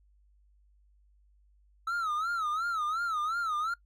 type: tone with vibrato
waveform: triangle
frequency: 1300 Hz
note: E6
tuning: 24 cents flat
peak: -27 dBFS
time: 1.87-3.74 s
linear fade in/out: 5 ms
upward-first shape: sine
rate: 2.8 Hz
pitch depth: 140 cents each way
effects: noise-tail reverb RT60 0.1 s tail -21 dB re dry + added 50 Hz sine -61 dBFS peak until 3.85 s